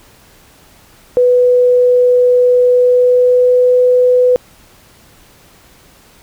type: tone with pitch glide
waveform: sine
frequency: 495.1 to 498.8 Hz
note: B4 to B4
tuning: +4 to +17 cents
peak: -6 dBFS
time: 1.17-4.36 s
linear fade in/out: 0 ms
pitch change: +13 cents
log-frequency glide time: 2.67-3.77 s
effects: pink hiss -45 dBFS RMS until 6.22 s